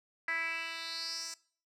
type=tone with band-pass filter sweep; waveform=10% pulse; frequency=329.6 Hz; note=E4; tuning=in tune; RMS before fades=-38 dBFS; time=0.28-1.34 s; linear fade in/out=2 ms; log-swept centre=1900 to 6600 Hz; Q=4.8; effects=noise-tail reverb RT60 0.5 s tail -22 dB re dry